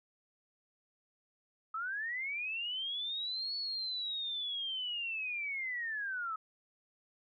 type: linear two-way sweep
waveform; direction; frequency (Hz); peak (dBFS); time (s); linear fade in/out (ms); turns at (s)
sine; up then down; 1269 to 4435 to 1269; -35; 1.74-6.36; 5; 3.56
effects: none